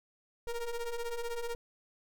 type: ring-modulated tone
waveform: square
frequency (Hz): 233.1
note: A#3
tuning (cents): 0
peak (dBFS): -32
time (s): 0.47-1.55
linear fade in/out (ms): 2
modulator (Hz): 241
effects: 12-bit